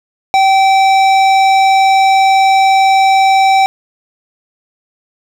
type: tone with hard clipping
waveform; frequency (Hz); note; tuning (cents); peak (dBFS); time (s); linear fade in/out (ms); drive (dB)
triangle; 773; G5; -24; -8; 0.34-3.66; 0; 17
effects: none